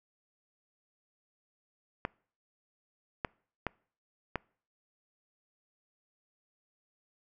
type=clicks; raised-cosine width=0.5 ms; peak=-16 dBFS; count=4; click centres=2.051 / 3.248 / 3.667 / 4.357 s; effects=noise-tail reverb RT60 0.5 s tail -26 dB re dry

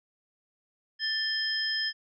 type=tone cluster; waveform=sine; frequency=1765 / 3183 / 5120 Hz; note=A6 / G7 / D#8; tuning=+5 / +26 / +49 cents; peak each=-31 / -35 / -30 dBFS; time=0.99-1.93 s; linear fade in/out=50 ms; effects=none

